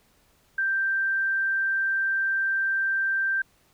sine tone, 1570 Hz, G6, 2 cents sharp, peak -22 dBFS, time 0.58-3.42 s, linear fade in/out 5 ms, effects pink hiss -63 dBFS RMS until 3.73 s

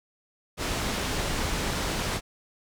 pink low-pass noise, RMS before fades -29 dBFS, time 0.57-2.21 s, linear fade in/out 50 ms, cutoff 8000 Hz, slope 12 dB/octave, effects none

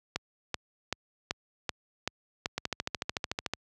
two click trains, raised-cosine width 0.2 ms, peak -12 / -13 dBFS, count 7 / 14, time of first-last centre 0.16-2.459 / 2.58-3.536 s, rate 2.61 / 13.6 Hz, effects high-pass 60 Hz 12 dB/octave

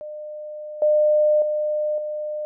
sine tone with level steps, 604 Hz, D5, 48 cents sharp, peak -31 / -14 / -20 / -25 dBFS, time 0.01-2.45 s, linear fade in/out 0 ms, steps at 0.82 / 1.42 / 1.98 s, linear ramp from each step 2 ms, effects none

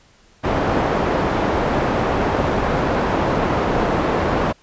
white low-pass noise, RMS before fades -19 dBFS, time 0.43-4.53 s, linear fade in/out 20 ms, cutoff 810 Hz, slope 12 dB/octave, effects pink hiss -53 dBFS RMS until 4.62 s + resampled to 16000 Hz

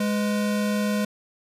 square tone pair together, 207.7 / 500.3 Hz, G#3 / B4, 0 / +22 cents, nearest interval octave + minor third, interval 1522 cents, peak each -23 / -32 dBFS, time 0-1.05 s, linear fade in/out 5 ms, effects resampled to 32000 Hz

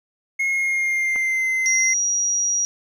triangle tone with pitch glide, 2160 to 2065 Hz, C#7 to C7, -45 to -23 cents, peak -17 dBFS, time 0.39-1.94 s, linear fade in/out 10 ms, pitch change -78 cents, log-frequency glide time 0.5-1.48 s
clicks, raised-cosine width 0.5 ms, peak -25 / -20 dBFS, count 2, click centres 1.157 / 1.161 s
sine tone, 5750 Hz, F8, 50 cents sharp, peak -18 dBFS, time 1.66-2.65 s, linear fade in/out 0 ms
effects none

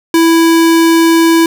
square tone, 330 Hz, E4, 2 cents sharp, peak -6 dBFS, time 0.14-1.46 s, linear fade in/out 2 ms, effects none

